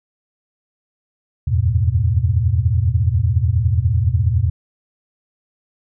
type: tone cluster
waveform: sine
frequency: 80.2 / 90.2 / 104.4 / 121.2 Hz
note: E2 / F#2 / G#2 / B2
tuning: -47 / -44 / +10 / -32 cents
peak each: -19 dBFS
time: 1.47-4.5 s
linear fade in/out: 10 ms
effects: none